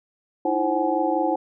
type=tone cluster; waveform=sine; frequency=312 / 337 / 531 / 753 / 845 Hz; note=D#4 / E4 / C5 / F#5 / G#5; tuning=+5 / +38 / +25 / +30 / +30 cents; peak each=-26 dBFS; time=0.45-1.36 s; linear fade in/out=5 ms; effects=none